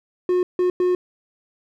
triangle tone bursts at uneven times, 361.3 Hz, F#4, 41 cents flat, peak -14 dBFS, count 3, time 0.29-0.43 / 0.59-0.7 / 0.8-0.95 s, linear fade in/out 2 ms, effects none

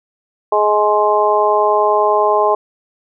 harmonic tone, 210 Hz, G#3, 19 cents sharp, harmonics 2 / 3 / 4 / 5, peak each -16 / -16 / -16 / -16 dBFS, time 0.52-2.55 s, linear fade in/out 5 ms, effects none

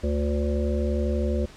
harmonic tone with a mistuned harmonic, 72.2 Hz, D2, 29 cents flat, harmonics 1 / 3 / 5 / 7 / 8, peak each -24 / -29 / -31 / -32 / -33 dBFS, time 0.03-1.46 s, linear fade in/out 10 ms, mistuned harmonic 3, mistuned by +45 cents, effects pink hiss -48 dBFS RMS until 1.56 s + low-pass 7000 Hz 12 dB/octave

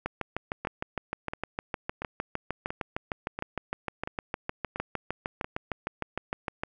two click trains, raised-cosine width 0.5 ms, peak -15 / -18 dBFS, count 44 / 8, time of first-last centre 0.06-6.635 / 0.65-5.445 s, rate 6.54 / 1.46 Hz, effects none

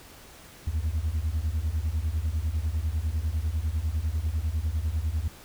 sine beating tone pair, 73.6 / 83.6 Hz, D2 / E2, +4 / +25 cents, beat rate 10 Hz, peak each -26 dBFS, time 0.67-5.28 s, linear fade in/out 5 ms, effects tanh soft clip ceiling -22 dBFS + pink hiss -49 dBFS RMS until 5.44 s

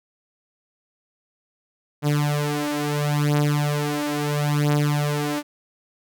sawtooth beating tone pair, 146.83 / 147.57 Hz, D3 / D3, 0 / +9 cents, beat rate 0.74 Hz, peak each -19 / -19 dBFS, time 2.02-5.43 s, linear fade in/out 50 ms, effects none

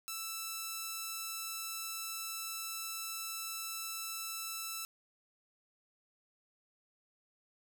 5% pulse tone, 1323 Hz, E6, 6 cents sharp, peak -27 dBFS, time 0.08-4.85 s, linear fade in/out 0 ms, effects none

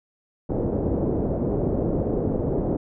white low-pass noise, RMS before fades -24 dBFS, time 0.49-2.77 s, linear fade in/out 10 ms, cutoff 500 Hz, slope 24 dB/octave, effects none

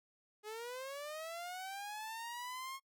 sawtooth linear sweep, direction up, 415.3 to 1086 Hz, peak -39 dBFS, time 0.43-2.8 s, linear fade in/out 50 ms, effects noise-tail reverb RT60 0.1 s tail -25 dB re dry

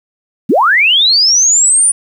sine linear sweep, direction up, 158.6 to 9500 Hz, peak -6 dBFS, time 0.49-1.92 s, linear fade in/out 10 ms, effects 7-bit

